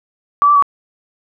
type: tone with pitch steps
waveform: sine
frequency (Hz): 1153 / 1168 / 1135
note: D6 / D6 / C#6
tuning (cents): -32 / -10 / +41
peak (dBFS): -7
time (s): 0.42-0.624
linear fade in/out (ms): 0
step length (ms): 68
effects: none